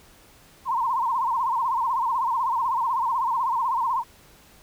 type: tone with vibrato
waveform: sine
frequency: 987.8 Hz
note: B5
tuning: in tune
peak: -21 dBFS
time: 0.65-4.04 s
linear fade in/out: 50 ms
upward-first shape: sine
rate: 16 Hz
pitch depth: 150 cents each way
effects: pink hiss -53 dBFS RMS until 4.62 s